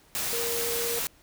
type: tone in noise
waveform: sine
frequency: 468.4 Hz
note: A#4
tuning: 8 cents sharp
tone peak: -31 dBFS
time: 0.33-0.99 s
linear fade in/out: 0 ms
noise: white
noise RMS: -30 dBFS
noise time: 0.15-1.07 s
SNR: -4 dB
effects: pink hiss -59 dBFS RMS until 1.22 s